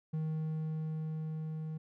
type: tone with level ramp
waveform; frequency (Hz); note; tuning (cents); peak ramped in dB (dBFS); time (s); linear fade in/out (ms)
triangle; 157.2; D#3; +18; -30 to -35; 0.13-1.78; 10
effects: none